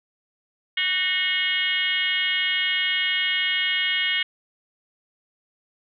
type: tone with frequency modulation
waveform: sine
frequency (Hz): 2540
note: D#7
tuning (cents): +35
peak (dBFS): -20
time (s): 0.77-4.23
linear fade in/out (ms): 5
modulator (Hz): 349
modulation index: 2.3
effects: none